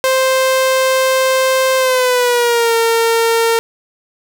sawtooth tone with pitch glide, 523.3 to 458.2 Hz, C5 to A#4, 0 to -30 cents, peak -7 dBFS, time 0.04-3.59 s, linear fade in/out 0 ms, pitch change -230 cents, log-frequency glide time 1.77-2.75 s, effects none

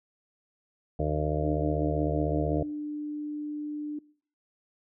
harmonic tone, 75.9 Hz, D#2, 42 cents flat, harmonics 1 / 2 / 4 / 5 / 6 / 7 / 8 / 9, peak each -31 / -31 / -35 / -38 / -33 / -37 / -35 / -36 dBFS, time 0.99-2.63 s, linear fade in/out 5 ms
sine tone, 297.9 Hz, D4, 25 cents sharp, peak -31 dBFS, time 1.43-3.99 s, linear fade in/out 5 ms
effects noise-tail reverb RT60 0.5 s tail -22 dB re dry

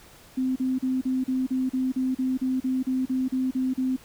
sine tone bursts, 258.9 Hz, C4, 18 cents flat, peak -22 dBFS, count 16, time 0.37-3.965 s, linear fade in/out 10 ms, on 190 ms, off 37 ms, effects pink hiss -51 dBFS RMS until 4.04 s

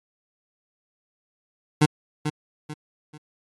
25% pulse tone with echo, 151.4 Hz, D#3, 47 cents flat, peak -10 dBFS, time 1.81-1.86 s, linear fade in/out 10 ms, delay 440 ms, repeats 3, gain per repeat -9 dB, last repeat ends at 3.18 s, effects AAC 32 kbps

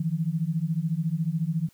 sine beating tone pair, 155.56 / 169.56 Hz, D#3 / E3, 0 / +49 cents, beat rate 14 Hz, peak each -27 dBFS, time 0-1.69 s, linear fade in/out 5 ms, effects white hiss -62 dBFS RMS until 1.73 s

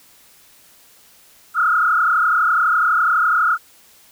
sine tone with frequency modulation, 1351 Hz, E6, 42 cents sharp, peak -13 dBFS, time 1.54-3.58 s, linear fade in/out 50 ms, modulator 32 Hz, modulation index 2.9, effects white hiss -50 dBFS RMS until 4.11 s

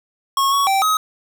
square tone with pitch steps, 1093 / 1117 / 778 / 1268 Hz, C#6 / C#6 / G5 / D#6, -25 / +13 / -13 / +32 cents, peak -15 dBFS, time 0.37-0.97 s, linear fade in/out 2 ms, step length 150 ms, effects 7-bit

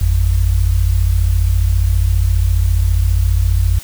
sine tone pair together, 52.53 / 87.31 Hz, G#1 / F2, +20 / 0 cents, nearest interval major sixth, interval 880 cents, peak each -13 dBFS, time 0.01-3.79 s, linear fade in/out 5 ms, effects white hiss -35 dBFS RMS until 3.83 s

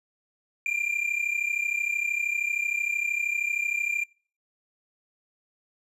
triangle tone pair together, 2372 / 2405 Hz, D7 / D7, +17 / +41 cents, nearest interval unison, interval 24 cents, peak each -26 dBFS, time 0.66-4.04 s, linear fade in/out 2 ms, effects noise-tail reverb RT60 0.4 s tail -24 dB re dry + resampled to 32000 Hz

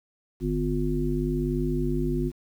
harmonic tone with a mistuned harmonic, 50.5 Hz, G#1, 48 cents flat, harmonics 1 / 3 / 5 / 7, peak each -29 / -29 / -29 / -29 dBFS, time 0.4-2.32 s, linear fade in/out 50 ms, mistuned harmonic 1, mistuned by -92 cents, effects 9-bit

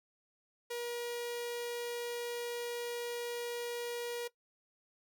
sawtooth tone with notch filter, 478 Hz, A#4, 43 cents sharp, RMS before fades -39 dBFS, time 0.7-4.28 s, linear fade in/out 10 ms, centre 1200 Hz, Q 1.6, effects noise-tail reverb RT60 0.1 s tail -18 dB re dry

